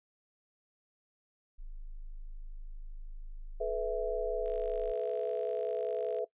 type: tone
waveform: sine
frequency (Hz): 26.29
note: G#0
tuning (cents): +22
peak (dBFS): -40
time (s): 1.58-4.93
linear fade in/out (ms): 20
type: chord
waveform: sine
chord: A suspended second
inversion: none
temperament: equal with one note detuned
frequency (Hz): 428.7 / 493.9 / 659.3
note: A4 / B4 / E5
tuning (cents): -45 / 0 / 0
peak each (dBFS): -35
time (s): 3.6-6.25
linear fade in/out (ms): 10
type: click train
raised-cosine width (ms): 0.2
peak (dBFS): -38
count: 88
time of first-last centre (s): 4.46-6.186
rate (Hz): 50.4
effects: noise-tail reverb RT60 0.1 s tail -21 dB re dry + resampled to 8000 Hz